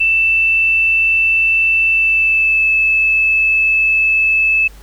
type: tone with pitch glide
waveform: sine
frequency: 2658 to 2614 Hz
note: E7 to E7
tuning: +14 to -15 cents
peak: -10 dBFS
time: 0-4.68 s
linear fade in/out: 10 ms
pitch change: -29 cents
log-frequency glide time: 1.91-2.7 s
effects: added 50 Hz sine -35 dBFS peak until 4.82 s + pink hiss -45 dBFS RMS until 4.82 s